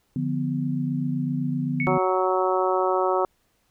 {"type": "chord", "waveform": "sine", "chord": "B diminished", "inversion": "first", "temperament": "equal with one note detuned", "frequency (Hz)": [146.83, 174.61, 249.5], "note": ["D3", "F3", "B3"], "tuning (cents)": [0, 0, 18], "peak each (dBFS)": [-27, -30, -26], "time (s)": [0.16, 1.98], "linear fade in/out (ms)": 2}
{"type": "tone with exponential decay", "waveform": "sine", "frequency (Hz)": 2217, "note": "C#7", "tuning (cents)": 0, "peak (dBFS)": -23, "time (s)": [1.8, 2.26], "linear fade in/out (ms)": 1, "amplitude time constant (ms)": 100}
{"type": "harmonic tone", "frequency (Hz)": 185.9, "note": "F#3", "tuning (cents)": 8, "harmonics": [2, 3, 4, 5, 6, 7], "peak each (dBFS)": [-24, -26, -27, -28, -29, -29], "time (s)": [1.87, 3.25], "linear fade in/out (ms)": 0}
{"effects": ["pink hiss -68 dBFS RMS until 3.7 s"]}